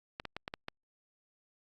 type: clicks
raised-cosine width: 0.3 ms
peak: -22 dBFS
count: 6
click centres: 0.199 / 0.253 / 0.366 / 0.479 / 0.539 / 0.684 s
effects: Opus 48 kbps